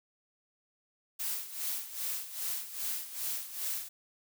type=noise with tremolo; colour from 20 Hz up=blue; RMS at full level=-34 dBFS; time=1.19-3.89 s; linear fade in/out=10 ms; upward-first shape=sine; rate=2.5 Hz; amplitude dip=75%; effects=none